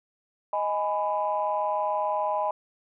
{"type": "chord", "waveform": "sine", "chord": "G# minor", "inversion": "second", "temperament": "just", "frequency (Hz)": [623, 830.6, 996.7], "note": ["D#5", "G#5", "B5"], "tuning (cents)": [2, 0, 16], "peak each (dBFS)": -28, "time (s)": [0.53, 2.51], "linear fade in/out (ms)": 2, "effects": ["tanh soft clip ceiling -15 dBFS"]}